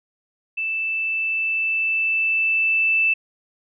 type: tone with level ramp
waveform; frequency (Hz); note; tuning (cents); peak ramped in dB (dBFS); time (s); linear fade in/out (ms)
sine; 2644; E7; +5; -22 to -15; 0.57-3.14; 10
effects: none